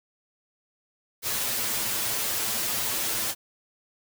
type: noise with comb filter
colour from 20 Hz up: white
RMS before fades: -28 dBFS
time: 1.22-3.35 s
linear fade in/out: 50 ms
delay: 8.9 ms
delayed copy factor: +0.85
effects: none